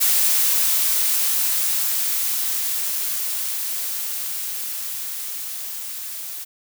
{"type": "noise with level ramp", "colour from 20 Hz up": "blue", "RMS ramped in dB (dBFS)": [-17, -32], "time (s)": [0, 6.45], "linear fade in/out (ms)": 20, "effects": []}